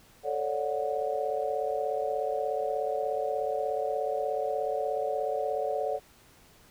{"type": "chord", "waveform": "sine", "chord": "D major seventh", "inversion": "second", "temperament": "just", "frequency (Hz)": [440.5, 550.6, 587.3, 734.2], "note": ["A4", "C#5", "D5", "F#5"], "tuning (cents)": [2, -12, 0, -14], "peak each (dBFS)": -33, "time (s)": [0.23, 6], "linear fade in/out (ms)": 50, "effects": ["pink hiss -58 dBFS RMS until 6.7 s"]}